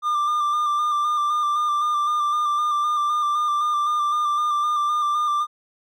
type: tone with vibrato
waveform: triangle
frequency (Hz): 1194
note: D6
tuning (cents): +28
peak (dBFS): -17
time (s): 0.02-5.47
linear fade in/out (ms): 50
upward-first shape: square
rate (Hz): 3.9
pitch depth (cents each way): 22
effects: none